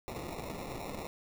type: noise with sample-and-hold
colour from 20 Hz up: blue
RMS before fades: -41 dBFS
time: 0.08-1.07 s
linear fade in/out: 0 ms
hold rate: 1575 Hz
effects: none